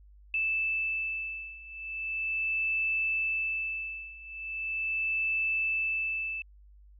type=beating tone pair; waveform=sine; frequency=2635 / 2635.39 Hz; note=E7 / E7; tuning=-1 / -1 cents; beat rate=0.39 Hz; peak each=-33 / -31 dBFS; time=0.34-6.42 s; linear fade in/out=2 ms; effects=added 50 Hz sine -52 dBFS peak until 6.99 s